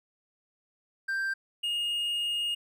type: tone pair in turn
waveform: triangle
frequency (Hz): 1576 / 2851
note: G6 / F7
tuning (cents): +9 / +35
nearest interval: minor seventh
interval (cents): 1026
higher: second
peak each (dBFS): -26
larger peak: neither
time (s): 1.08-1.34 / 1.63-2.55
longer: second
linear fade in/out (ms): 10
effects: none